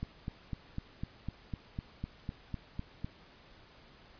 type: click train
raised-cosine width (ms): 5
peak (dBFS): -24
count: 13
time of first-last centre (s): 0.03-3.045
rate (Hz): 3.98
effects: pink hiss -58 dBFS RMS until 4.19 s + resampled to 11025 Hz